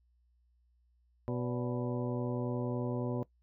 harmonic tone with a mistuned harmonic, 123.47 Hz, B2, in tune, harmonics 1 / 2 / 3 / 4 / 5 / 6 / 7 / 8, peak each -36 / -37 / -39 / -41 / -42 / -52 / -52 / -49 dBFS, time 1.28-3.23 s, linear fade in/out 0 ms, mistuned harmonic 5, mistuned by -94 cents, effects noise-tail reverb RT60 0.1 s tail -19 dB re dry + added 60 Hz sine -67 dBFS peak until 3.42 s

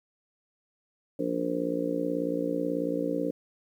harmonic tone, 58.27 Hz, A#1, in tune, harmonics 3 / 4 / 5 / 6 / 7 / 8 / 9, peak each -37 / -40 / -30 / -40 / -41 / -33 / -33 dBFS, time 1.19-3.31 s, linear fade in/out 5 ms, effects 10-bit

